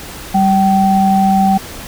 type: tone pair together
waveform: sine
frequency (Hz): 194.9 / 770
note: G3 / G5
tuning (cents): -10 / -31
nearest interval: 2 octaves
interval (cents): 2379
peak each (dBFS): -11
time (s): 0.34-1.58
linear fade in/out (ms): 10
effects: pink hiss -30 dBFS RMS until 1.87 s